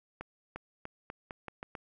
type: accelerating click train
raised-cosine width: 0.5 ms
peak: -25 dBFS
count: 8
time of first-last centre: 0.21-1.752 s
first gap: 350 ms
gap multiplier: 0.84
effects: none